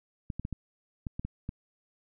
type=clicks; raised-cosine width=5 ms; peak=-22 dBFS; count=8; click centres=0.302 / 0.396 / 0.451 / 0.527 / 1.068 / 1.195 / 1.25 / 1.491 s; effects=none